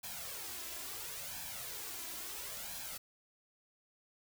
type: noise with flanger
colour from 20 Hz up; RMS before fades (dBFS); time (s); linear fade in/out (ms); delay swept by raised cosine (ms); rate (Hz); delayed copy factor
white; -44; 0.03-2.98; 10; 1.2 to 3; 0.73; +0.65
effects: none